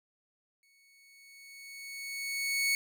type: tone with exponential growth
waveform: sawtooth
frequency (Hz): 2217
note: C#7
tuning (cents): 0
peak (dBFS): -22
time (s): 0.63-2.75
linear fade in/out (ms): 1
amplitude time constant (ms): 460
effects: none